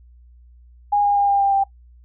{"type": "tone with pitch steps", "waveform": "sine", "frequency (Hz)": [820, 813.4, 806.8, 800.3, 793.9, 787.5], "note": ["G#5", "G#5", "G5", "G5", "G5", "G5"], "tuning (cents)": [-22, -36, 50, 36, 22, 8], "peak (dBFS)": -14, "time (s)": [0.92, 1.64], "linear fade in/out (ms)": 10, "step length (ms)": 120, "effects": ["noise-tail reverb RT60 0.1 s tail -19 dB re dry", "added 60 Hz sine -45 dBFS peak until 2.04 s"]}